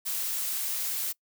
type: noise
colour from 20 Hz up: blue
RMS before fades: -31 dBFS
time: 0.05-1.13 s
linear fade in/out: 20 ms
effects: noise-tail reverb RT60 0.1 s tail -24 dB re dry